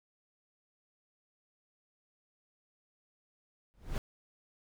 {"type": "noise with exponential growth", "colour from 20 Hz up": "brown", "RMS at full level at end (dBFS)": -28, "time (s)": [3.74, 3.98], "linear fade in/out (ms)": 0, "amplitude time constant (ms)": 51, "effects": []}